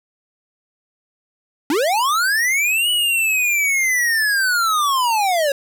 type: linear two-way sweep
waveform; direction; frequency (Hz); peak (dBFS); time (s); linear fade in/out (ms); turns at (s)
square; up then down; 264.2 to 2960 to 541; -16; 1.7-5.52; 2; 2.9
effects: none